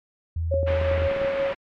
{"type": "tone", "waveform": "sine", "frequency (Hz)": 82.41, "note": "E2", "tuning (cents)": 0, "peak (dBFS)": -23, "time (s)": [0.36, 1.08], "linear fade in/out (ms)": 5}
{"type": "tone with tremolo", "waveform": "sine", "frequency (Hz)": 550, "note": "C#5", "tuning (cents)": -14, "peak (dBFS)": -20, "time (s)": [0.51, 1.53], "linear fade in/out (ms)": 10, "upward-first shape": "sine", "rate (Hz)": 5.7, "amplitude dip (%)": 40}
{"type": "clicks", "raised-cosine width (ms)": 2, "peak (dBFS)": -20, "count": 11, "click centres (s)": [0.541, 0.631, 0.705, 0.814, 0.914, 0.979, 1.02, 1.114, 1.164, 1.216, 1.248]}
{"type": "low-pass noise", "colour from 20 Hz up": "white", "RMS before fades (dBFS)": -34, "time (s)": [0.66, 1.55], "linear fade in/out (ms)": 20, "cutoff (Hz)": 2400, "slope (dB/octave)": 24}
{"effects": ["MP3 96 kbps"]}